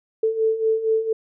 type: beating tone pair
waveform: sine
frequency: 440 / 444.3 Hz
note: A4 / A4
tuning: 0 / +17 cents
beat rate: 4.3 Hz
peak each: -24 / -19 dBFS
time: 0.23-1.13 s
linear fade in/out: 5 ms
effects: none